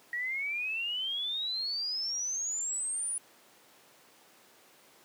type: exponential sweep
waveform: sine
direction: up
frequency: 1897 to 9850 Hz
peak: -31 dBFS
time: 0.13-3.18 s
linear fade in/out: 2 ms
effects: pink hiss -59 dBFS RMS until 5.04 s + high-pass 300 Hz 12 dB/octave